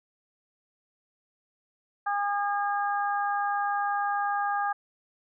harmonic tone, 406.4 Hz, G#4, 38 cents flat, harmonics 2 / 3 / 4, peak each -27 / -31 / -33 dBFS, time 2.06-4.73 s, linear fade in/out 10 ms, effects none

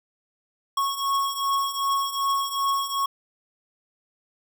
square beating tone pair, 1100 / 1102.6 Hz, C#6 / C#6, -14 / -10 cents, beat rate 2.6 Hz, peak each -29 / -25 dBFS, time 0.77-3.06 s, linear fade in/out 5 ms, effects none

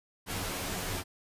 pink noise with comb filter, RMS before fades -35 dBFS, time 0.26-1.04 s, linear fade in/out 50 ms, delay 11 ms, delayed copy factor +0.9, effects resampled to 32000 Hz

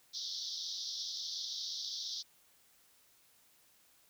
white band-pass noise, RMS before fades -41 dBFS, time 0.13-2.23 s, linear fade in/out 20 ms, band 3400 to 5800 Hz, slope 96 dB/octave, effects white hiss -67 dBFS RMS until 4.09 s

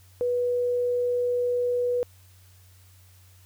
sine tone, 489.5 Hz, B4, 15 cents flat, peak -22 dBFS, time 0.21-2.03 s, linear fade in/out 0 ms, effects added 92 Hz sine -52 dBFS peak until 3.45 s + white hiss -59 dBFS RMS until 3.45 s

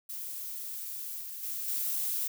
violet noise with level steps, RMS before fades -39 / -41 / -36 / -32 dBFS, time 0.09-2.28 s, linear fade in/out 10 ms, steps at 1.21 / 1.43 / 1.68 s, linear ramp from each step 2 ms, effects none

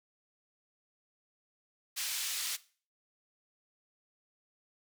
pink band-pass noise, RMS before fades -36 dBFS, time 1.96-2.57 s, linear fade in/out 20 ms, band 2900 to 16000 Hz, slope 12 dB/octave, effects noise-tail reverb RT60 0.4 s tail -18 dB re dry

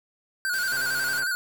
square tone with vibrato, 1503 Hz, F#6, 27 cents sharp, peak -25 dBFS, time 0.45-1.35 s, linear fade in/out 0 ms, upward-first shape square, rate 11 Hz, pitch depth 62 cents each way
white noise, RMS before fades -38 dBFS, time 0.53-1.2 s, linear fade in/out 5 ms
click train, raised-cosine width 0.5 ms, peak -26 dBFS, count 70, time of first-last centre 0.72-1.235 s, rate 134 Hz
effects none

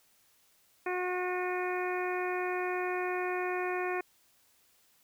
harmonic tone with a mistuned harmonic, 362.9 Hz, F#4, 34 cents flat, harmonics 1 / 2 / 3 / 4 / 5 / 6 / 7, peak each -33 / -37 / -40 / -42 / -40 / -45 / -42 dBFS, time 0.86-4.01 s, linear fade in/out 5 ms, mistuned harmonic 7, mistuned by -53 cents, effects white hiss -67 dBFS RMS until 5.03 s

